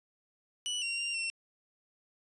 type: tone with pitch steps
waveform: sawtooth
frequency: 2955 / 2756 / 2780 / 2711 Hz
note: F#7 / F7 / F7 / E7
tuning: -3 / -24 / -9 / +48 cents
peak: -29 dBFS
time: 0.66-1.3 s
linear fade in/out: 0 ms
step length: 160 ms
effects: resampled to 22050 Hz